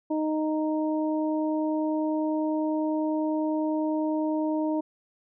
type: harmonic tone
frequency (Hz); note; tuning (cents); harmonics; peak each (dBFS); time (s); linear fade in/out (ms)
310; D#4; -6; 1 / 2 / 3; -25 / -31 / -35; 0.1-4.81; 10
effects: none